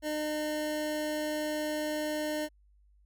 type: tone pair together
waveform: square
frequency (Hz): 303.6 / 608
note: D#4 / D#5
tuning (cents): -42 / -40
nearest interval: octave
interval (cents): 1202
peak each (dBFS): -35 / -34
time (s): 0.02-2.49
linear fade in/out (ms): 50
effects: added 50 Hz sine -60 dBFS peak until 3.05 s